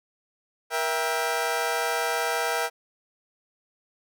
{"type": "chord", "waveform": "20% pulse", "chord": "E diminished", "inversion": "second", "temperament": "just", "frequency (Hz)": [474.7, 659.3, 791.1], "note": ["Bb4", "E5", "G5"], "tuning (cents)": [31, 0, 16], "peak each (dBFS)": -24, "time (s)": [0.7, 2.7], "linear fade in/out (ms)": 50, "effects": []}